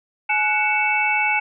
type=tone cluster; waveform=sine; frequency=849 / 1473 / 2234 / 2640 Hz; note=G#5 / F#6 / C#7 / E7; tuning=+38 / -8 / +13 / +2 cents; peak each=-22 / -27 / -21 / -22 dBFS; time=0.29-1.4 s; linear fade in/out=10 ms; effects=none